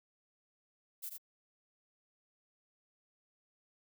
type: noise with echo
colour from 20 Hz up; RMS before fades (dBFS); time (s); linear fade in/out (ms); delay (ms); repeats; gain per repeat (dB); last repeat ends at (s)
violet; -42; 1.02-1.1; 20; 82; 1; -4; 1.182
effects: none